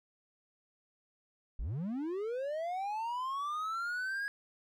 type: linear sweep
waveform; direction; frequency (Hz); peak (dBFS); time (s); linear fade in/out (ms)
triangle; up; 35.46 to 1661.2; -32; 1.59-4.28; 0
effects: none